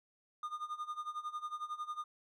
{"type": "tone with tremolo", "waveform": "triangle", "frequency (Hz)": 1219, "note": "D#6", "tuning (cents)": -36, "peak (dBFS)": -34, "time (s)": [0.43, 2.04], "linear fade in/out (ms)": 2, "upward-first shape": "sine", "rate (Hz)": 11, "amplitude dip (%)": 85, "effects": []}